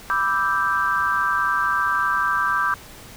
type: chord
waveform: sine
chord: E minor seventh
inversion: second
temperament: equal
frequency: 987.8 / 1174.7 / 1318.5 / 1568 Hz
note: B5 / D6 / E6 / G6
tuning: 0 / 0 / 0 / 0 cents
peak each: -27 / -22 / -27 / -22 dBFS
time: 0.1-2.74 s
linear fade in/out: 0 ms
effects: pink hiss -42 dBFS RMS until 3.16 s